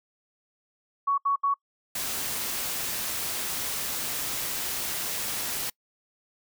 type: tone bursts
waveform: sine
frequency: 1118 Hz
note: C#6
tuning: 14 cents sharp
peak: -21 dBFS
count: 3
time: 1.07-1.542 s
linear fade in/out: 10 ms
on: 110 ms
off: 71 ms
type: noise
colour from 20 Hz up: white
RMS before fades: -31 dBFS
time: 1.95-5.7 s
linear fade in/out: 5 ms
effects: noise-tail reverb RT60 0.1 s tail -26 dB re dry